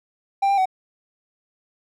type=tone with pitch steps; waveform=triangle; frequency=789 / 795 / 753 Hz; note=G5 / G5 / F#5; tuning=+11 / +24 / +30 cents; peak=-14 dBFS; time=0.42-0.657 s; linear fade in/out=10 ms; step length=79 ms; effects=none